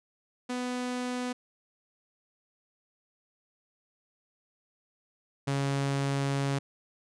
sawtooth tone pair in turn, 248.7 / 138.73 Hz, B3 / C#3, +12 / +2 cents, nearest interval minor seventh, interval 1010 cents, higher first, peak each -27 / -23 dBFS, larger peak second, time 0.49-1.33 / 5.47-6.59 s, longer second, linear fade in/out 10 ms, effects resampled to 22050 Hz

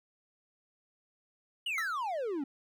triangle exponential sweep, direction down, 3008 to 262.5 Hz, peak -30 dBFS, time 1.66-2.44 s, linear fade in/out 5 ms
square tone with exponential decay, 1318.5 Hz, E6, in tune, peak -33 dBFS, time 1.78-2.01 s, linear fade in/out 1 ms, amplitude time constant 50 ms
effects none

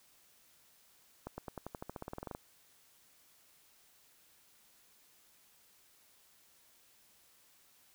accelerating click train, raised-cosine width 1 ms, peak -27 dBFS, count 17, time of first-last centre 1.27-2.349 s, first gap 110 ms, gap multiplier 0.93, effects white hiss -66 dBFS RMS until 7.94 s

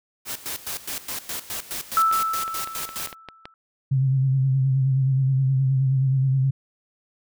white noise with tremolo, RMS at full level -30 dBFS, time 0.25-3.15 s, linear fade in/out 50 ms, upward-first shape square, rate 4.8 Hz, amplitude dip 80%
sine tone with exponential decay, 1318.5 Hz, E6, in tune, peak -14 dBFS, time 1.97-3.54 s, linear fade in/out 1 ms, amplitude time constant 340 ms
clicks, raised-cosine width 0.3 ms, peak -19 dBFS, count 9, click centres 2.114 / 2.479 / 2.674 / 2.833 / 2.891 / 3.073 / 3.128 / 3.287 / 3.455 s
sine tone with vibrato, 133.2 Hz, C3, 31 cents sharp, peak -17 dBFS, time 3.91-6.51 s, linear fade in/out 10 ms, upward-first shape sine, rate 9.5 Hz, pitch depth 42 cents each way
effects none

